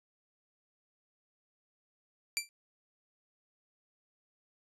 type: tone with exponential decay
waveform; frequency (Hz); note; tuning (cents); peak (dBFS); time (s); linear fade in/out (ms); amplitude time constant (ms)
15% pulse; 2349; D7; 0; -20; 2.37-2.49; 0; 26
effects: resampled to 32000 Hz